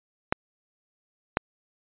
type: clicks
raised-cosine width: 0.5 ms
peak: -6 dBFS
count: 2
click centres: 0.325 / 1.371 s
effects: resampled to 8000 Hz